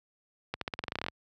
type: accelerating click train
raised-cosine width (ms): 0.3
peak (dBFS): -16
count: 14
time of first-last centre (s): 0.54-1.084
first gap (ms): 73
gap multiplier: 0.9
effects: high-pass 60 Hz 12 dB/octave